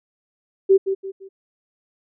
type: tone with echo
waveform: sine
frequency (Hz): 386.9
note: G4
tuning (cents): -23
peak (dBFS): -9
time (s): 0.69-0.78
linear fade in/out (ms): 20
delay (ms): 170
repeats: 3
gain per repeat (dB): -9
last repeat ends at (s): 1.29
effects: none